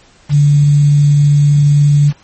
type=tone with quantisation; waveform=sine; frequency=145.3 Hz; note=D3; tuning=18 cents flat; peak=-5 dBFS; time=0.29-2.13 s; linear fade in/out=50 ms; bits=5; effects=pink hiss -46 dBFS RMS until 2.23 s + MP3 32 kbps